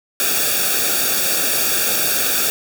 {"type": "noise with comb filter", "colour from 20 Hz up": "white", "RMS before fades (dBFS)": -18, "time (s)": [0.2, 2.5], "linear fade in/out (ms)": 0, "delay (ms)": 0.98, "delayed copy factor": -0.85, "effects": []}